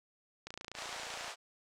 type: click train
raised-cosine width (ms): 0.2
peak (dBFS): -26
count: 24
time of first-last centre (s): 0.47-1.28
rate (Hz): 28.4
type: band-pass noise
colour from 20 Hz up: pink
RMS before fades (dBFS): -44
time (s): 0.74-1.36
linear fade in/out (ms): 50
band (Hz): 560 to 7800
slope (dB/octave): 24
effects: none